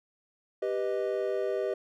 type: chord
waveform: triangle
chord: G augmented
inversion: none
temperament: equal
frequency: 392 / 493.9 / 622.3 Hz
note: G4 / B4 / D#5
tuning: 0 / 0 / 0 cents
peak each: -29 / -31 / -31 dBFS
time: 0.62-1.74 s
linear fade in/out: 5 ms
effects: none